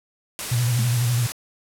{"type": "noise", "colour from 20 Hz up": "white", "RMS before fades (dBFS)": -29, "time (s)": [0.39, 1.32], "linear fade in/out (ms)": 0}
{"type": "tone with vibrato", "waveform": "sine", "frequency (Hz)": 121, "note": "B2", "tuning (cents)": -35, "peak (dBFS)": -18, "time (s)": [0.51, 1.27], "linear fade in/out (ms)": 10, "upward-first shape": "square", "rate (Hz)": 12, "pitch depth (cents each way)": 48}
{"type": "tone with exponential decay", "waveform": "sine", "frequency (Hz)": 212.9, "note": "G#3", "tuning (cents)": 43, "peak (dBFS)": -25, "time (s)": [0.79, 0.99], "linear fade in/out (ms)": 0, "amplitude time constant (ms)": 42}
{"effects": ["low-pass 12000 Hz 12 dB/octave"]}